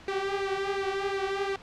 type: tone with flanger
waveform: sawtooth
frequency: 392 Hz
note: G4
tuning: in tune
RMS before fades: -30 dBFS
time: 0.08-1.56 s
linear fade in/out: 2 ms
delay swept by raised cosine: 0.46 to 4.56 ms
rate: 2.8 Hz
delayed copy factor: +0.65
effects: pink hiss -49 dBFS RMS until 1.62 s + low-pass 4000 Hz 12 dB/octave